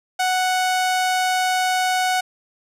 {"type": "tone with low-pass filter", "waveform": "sawtooth", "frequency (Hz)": 740, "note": "F#5", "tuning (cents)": 0, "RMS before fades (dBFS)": -20, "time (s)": [0.19, 2.21], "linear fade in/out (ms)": 10, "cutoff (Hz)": 12000, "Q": 0.69, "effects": []}